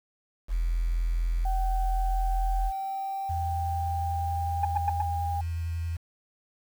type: tone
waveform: sine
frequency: 42.13 Hz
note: E1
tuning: 38 cents sharp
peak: -23 dBFS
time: 0.48-2.72 s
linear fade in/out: 50 ms
type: tone with pitch glide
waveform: sine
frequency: 765 to 804.9 Hz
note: G5 to G5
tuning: -42 to +46 cents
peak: -29 dBFS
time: 1.45-5.41 s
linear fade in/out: 5 ms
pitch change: +88 cents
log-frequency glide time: 1.88-5.09 s
type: tone with vibrato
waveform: sine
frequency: 83.6 Hz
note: E2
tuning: 25 cents sharp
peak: -28 dBFS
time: 3.29-5.97 s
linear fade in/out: 10 ms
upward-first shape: triangle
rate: 11 Hz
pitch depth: 17 cents each way
type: tone bursts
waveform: sine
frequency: 828 Hz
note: G#5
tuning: 5 cents flat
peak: -21 dBFS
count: 4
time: 4.63-5.022 s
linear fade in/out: 5 ms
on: 23 ms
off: 100 ms
effects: tanh soft clip ceiling -17 dBFS + 8-bit